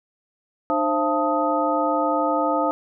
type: tone cluster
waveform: sine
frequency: 301.9 / 529 / 679 / 882 / 1253 Hz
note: D4 / C5 / F5 / A5 / D#6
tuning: +48 / +19 / -49 / +4 / +12 cents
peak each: -25 dBFS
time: 0.7-2.71 s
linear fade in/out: 0 ms
effects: none